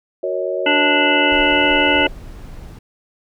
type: chord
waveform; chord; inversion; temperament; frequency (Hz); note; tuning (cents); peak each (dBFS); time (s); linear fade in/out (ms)
sine; D# minor seventh; first; equal with one note detuned; 370 / 466.2 / 554.4 / 633.9; F#4 / A#4 / C#5 / D#5; 0 / 0 / 0 / +32; -24 / -27 / -22 / -25; 0.23-2.08; 5
type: harmonic tone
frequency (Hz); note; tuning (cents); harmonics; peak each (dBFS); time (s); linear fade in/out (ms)
293.7; D4; 0; 1 / 3 / 5 / 7 / 9 / 10; -20 / -20 / -20 / -20 / -20 / -20; 0.66-2.07; 5
type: noise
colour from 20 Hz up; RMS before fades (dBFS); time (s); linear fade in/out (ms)
brown; -33; 1.31-2.79; 5
effects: none